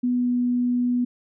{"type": "tone with pitch glide", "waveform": "sine", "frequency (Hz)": [246.9, 245.3], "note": ["B3", "B3"], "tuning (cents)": [0, -12], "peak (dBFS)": -19, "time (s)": [0.03, 1.05], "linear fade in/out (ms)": 10, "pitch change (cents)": -12, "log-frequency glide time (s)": [0.13, 0.29], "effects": []}